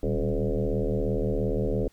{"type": "tone with frequency modulation", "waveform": "sine", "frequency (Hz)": 196, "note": "G3", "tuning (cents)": 0, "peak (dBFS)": -23, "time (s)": [0.03, 1.88], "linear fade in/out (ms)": 2, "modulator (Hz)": 77.2, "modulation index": 4.5, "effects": ["pink hiss -63 dBFS RMS until 1.92 s"]}